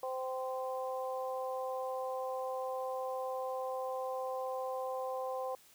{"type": "harmonic tone", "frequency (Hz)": 259.3, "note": "C4", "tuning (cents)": -15, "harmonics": [2, 3, 4], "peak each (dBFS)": [-37, -41, -43], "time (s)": [0.03, 5.55], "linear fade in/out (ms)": 2, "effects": ["white hiss -62 dBFS RMS until 5.74 s"]}